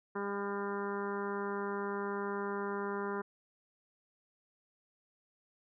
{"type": "harmonic tone with a mistuned harmonic", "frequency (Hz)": 201, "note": "G3", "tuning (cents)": 44, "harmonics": [1, 2, 3, 4, 5, 6, 7, 8, 9], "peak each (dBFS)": [-41, -37, -51, -47, -42, -46, -45, -50, -52], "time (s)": [0.15, 3.22], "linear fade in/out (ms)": 10, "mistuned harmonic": 8, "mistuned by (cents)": -20, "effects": []}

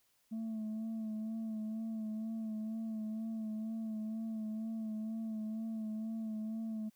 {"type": "tone with vibrato", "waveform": "sine", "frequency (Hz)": 220, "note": "A3", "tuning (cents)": 0, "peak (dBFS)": -34, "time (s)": [0.31, 6.9], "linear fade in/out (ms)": 20, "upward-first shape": "sine", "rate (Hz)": 2.1, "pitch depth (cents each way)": 34, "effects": ["tanh soft clip ceiling -36 dBFS", "white hiss -74 dBFS RMS until 6.95 s"]}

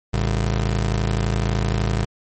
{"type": "ring-modulated tone", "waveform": "30% pulse", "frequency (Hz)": 83.7, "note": "E2", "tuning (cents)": 27, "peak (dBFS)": -13, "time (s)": [0.13, 2.05], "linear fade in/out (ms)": 10, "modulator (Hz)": 26.2, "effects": ["MP3 32 kbps"]}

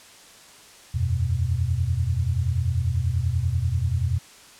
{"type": "chord", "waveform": "sine", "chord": "E suspended second", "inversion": "none", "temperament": "just", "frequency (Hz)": [82.41, 92.71, 123.61], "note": ["E2", "F#2", "B2"], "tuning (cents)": [0, 4, 2], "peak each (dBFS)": -25, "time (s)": [0.94, 4.19], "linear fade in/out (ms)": 10, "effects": ["white hiss -48 dBFS RMS until 4.59 s", "low-pass 9000 Hz 12 dB/octave"]}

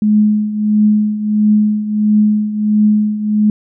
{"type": "tone with tremolo", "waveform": "sine", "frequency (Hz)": 211.4, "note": "G#3", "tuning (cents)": 31, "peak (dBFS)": -6, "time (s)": [0.02, 3.5], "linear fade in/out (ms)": 2, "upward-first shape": "triangle", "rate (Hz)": 1.5, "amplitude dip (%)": 75, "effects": []}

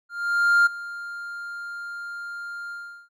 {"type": "tone with ADSR envelope", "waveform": "triangle", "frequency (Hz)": 1400, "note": "F6", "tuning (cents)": 4, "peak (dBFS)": -11, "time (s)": [0.09, 3.09], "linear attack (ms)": 570, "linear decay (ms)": 15, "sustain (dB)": -19, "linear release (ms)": 380, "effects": ["tanh soft clip ceiling -7 dBFS"]}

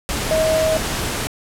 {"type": "tone in noise", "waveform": "sine", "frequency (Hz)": 635, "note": "D#5", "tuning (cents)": 35, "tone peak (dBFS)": -15, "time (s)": [0.31, 0.77], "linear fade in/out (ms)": 0, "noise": "pink", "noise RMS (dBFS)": -23, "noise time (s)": [0.09, 1.27], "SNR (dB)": 5, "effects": ["low-pass 12000 Hz 12 dB/octave"]}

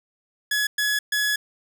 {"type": "tone bursts at uneven times", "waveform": "sawtooth", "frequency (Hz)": 1692, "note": "G#6", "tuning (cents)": 32, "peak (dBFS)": -17, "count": 3, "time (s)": [[0.51, 0.67], [0.78, 0.99], [1.12, 1.36]], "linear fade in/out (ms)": 5, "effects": []}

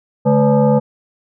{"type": "tone with frequency modulation", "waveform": "sine", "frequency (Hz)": 143.3, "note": "D3", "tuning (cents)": -42, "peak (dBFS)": -9, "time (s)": [0.25, 0.8], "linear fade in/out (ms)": 20, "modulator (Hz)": 358, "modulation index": 1.6, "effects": []}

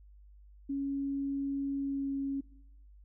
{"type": "tone with pitch glide", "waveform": "sine", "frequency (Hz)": [277.2, 275.1], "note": ["C#4", "C#4"], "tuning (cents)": [0, -13], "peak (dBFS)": -31, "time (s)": [0.69, 2.41], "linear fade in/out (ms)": 10, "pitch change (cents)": -13, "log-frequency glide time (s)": [1.78, 2.11], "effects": ["noise-tail reverb RT60 0.8 s tail -21 dB re dry", "added 50 Hz sine -53 dBFS peak until 3.04 s"]}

